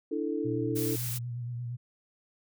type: chord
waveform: sine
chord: D suspended second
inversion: none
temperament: just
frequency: 293.7 / 330.4 / 440.5 Hz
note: D4 / E4 / A4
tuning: 0 / +4 / +2 cents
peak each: -33 dBFS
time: 0.11-0.96 s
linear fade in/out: 10 ms
type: tone with vibrato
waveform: sine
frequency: 120.5 Hz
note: B2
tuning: 42 cents flat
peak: -33 dBFS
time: 0.44-1.77 s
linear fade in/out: 20 ms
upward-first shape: sine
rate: 8.7 Hz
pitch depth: 37 cents each way
type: noise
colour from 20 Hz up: blue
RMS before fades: -36 dBFS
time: 0.75-1.19 s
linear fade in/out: 20 ms
effects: none